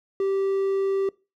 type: tone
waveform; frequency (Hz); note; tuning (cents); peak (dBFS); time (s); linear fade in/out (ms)
triangle; 389.8; G4; -10; -19; 0.2-1.09; 2
effects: noise-tail reverb RT60 0.3 s tail -23 dB re dry